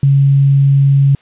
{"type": "tone with quantisation", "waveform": "sine", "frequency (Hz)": 138.59, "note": "C#3", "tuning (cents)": 0, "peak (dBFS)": -6, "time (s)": [0.03, 1.15], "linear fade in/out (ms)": 2, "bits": 6, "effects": ["white hiss -50 dBFS RMS until 1.21 s", "resampled to 8000 Hz"]}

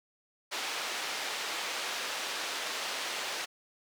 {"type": "band-pass noise", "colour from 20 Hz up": "white", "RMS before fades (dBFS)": -36, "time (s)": [0.51, 3.46], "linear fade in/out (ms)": 20, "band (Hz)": [430, 4200], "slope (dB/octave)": 12, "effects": []}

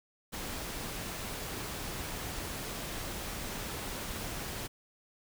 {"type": "noise", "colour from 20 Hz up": "pink", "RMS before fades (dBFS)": -39, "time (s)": [0.32, 4.68], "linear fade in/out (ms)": 20, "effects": []}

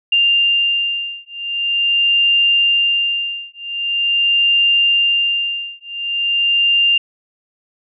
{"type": "beating tone pair", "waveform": "sine", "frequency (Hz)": [2794, 2794.44], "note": ["F7", "F7"], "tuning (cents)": [0, 0], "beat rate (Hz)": 0.44, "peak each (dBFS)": -16, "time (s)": [0.12, 6.98], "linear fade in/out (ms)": 5, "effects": []}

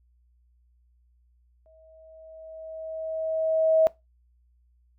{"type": "tone with exponential growth", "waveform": "sine", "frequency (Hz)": 640, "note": "D#5", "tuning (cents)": 49, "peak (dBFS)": -15, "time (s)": [1.66, 3.87], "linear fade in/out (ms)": 0, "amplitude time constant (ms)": 480, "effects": ["noise-tail reverb RT60 0.2 s tail -20 dB re dry", "added 60 Hz sine -60 dBFS peak until 4.98 s"]}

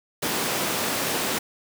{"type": "high-pass noise", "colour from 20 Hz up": "pink", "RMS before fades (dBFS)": -26, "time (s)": [0.22, 1.39], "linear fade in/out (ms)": 10, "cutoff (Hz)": 220, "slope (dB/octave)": 12, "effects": []}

